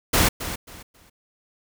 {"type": "noise with echo", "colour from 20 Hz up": "pink", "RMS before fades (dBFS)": -18, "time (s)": [0.13, 0.29], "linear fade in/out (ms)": 10, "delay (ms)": 270, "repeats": 3, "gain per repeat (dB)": -12, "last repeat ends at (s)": 1.1, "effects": []}